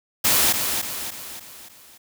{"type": "noise with echo", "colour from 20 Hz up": "white", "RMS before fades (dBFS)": -18, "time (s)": [0.24, 0.53], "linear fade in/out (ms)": 10, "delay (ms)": 290, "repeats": 5, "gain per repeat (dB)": -6, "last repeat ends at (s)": 1.98, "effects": []}